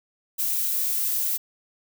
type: noise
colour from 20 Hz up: violet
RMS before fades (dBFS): -25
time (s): 0.38-1.38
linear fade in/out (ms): 20
effects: none